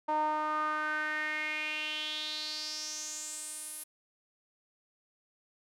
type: tone with band-pass filter sweep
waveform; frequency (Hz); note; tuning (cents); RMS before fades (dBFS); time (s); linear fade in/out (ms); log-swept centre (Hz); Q
sawtooth; 306; D#4; -29; -35; 0.08-3.84; 10; 850 to 11000; 5.3
effects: none